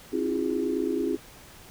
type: tone cluster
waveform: sine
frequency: 267.3 / 322.9 / 352.2 / 410.6 Hz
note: C4 / E4 / F4 / G#4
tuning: +37 / -36 / +15 / -20 cents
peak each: -30 dBFS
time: 0.12-1.17 s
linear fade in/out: 20 ms
effects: pink hiss -49 dBFS RMS until 1.7 s